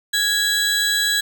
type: tone pair together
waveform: 35% pulse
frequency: 1661.2 / 3951 Hz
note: G#6 / B7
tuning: 0 / 0 cents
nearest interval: octave + minor third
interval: 1500 cents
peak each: -18 dBFS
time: 0.13-1.21 s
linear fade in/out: 10 ms
effects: none